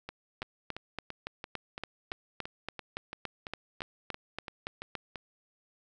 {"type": "two click trains", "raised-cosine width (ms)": 0.3, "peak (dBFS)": [-19, -23], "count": [17, 16], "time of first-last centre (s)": [[0.42, 4.953], [0.09, 5.158]], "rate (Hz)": [3.53, 2.96], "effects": []}